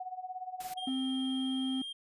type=tone with tremolo; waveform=sine; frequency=740 Hz; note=F#5; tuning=in tune; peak=-35 dBFS; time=0-0.89 s; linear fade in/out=5 ms; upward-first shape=sine; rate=17 Hz; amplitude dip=80%
type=noise; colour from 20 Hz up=white; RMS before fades=-46 dBFS; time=0.6-0.74 s; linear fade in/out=5 ms
type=tone with vibrato; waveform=triangle; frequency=3210 Hz; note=G7; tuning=40 cents sharp; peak=-37 dBFS; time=0.77-1.93 s; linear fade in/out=10 ms; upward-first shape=sine; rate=19 Hz; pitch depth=13 cents each way
type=tone; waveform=triangle; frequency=261.6 Hz; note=C4; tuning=in tune; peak=-29 dBFS; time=0.87-1.82 s; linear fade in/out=5 ms
effects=resampled to 32000 Hz